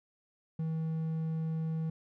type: tone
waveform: triangle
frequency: 160.5 Hz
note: E3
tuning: 46 cents flat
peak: -29 dBFS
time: 0.59-1.9 s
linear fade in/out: 5 ms
effects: none